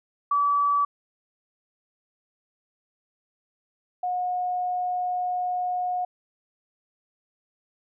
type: tone pair in turn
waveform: sine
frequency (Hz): 1149 / 723.8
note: D6 / F#5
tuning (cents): -38 / -38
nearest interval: minor sixth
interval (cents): 800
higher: first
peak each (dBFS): -19 / -24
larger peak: first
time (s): 0.31-0.85 / 4.03-6.05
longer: second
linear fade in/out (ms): 5
effects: none